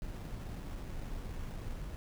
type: noise with sample-and-hold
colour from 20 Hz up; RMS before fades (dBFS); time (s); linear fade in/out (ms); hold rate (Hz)
brown; -41; 0.02-1.96; 0; 4410
effects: none